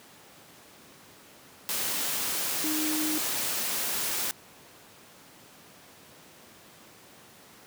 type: tone in noise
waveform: sine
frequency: 308.7 Hz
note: D#4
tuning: 14 cents flat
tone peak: -29 dBFS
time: 2.64-3.18 s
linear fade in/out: 0 ms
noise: white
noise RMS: -30 dBFS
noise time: 1.69-4.31 s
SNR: -2 dB
effects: pink hiss -52 dBFS RMS until 7.66 s + high-pass 150 Hz 12 dB/octave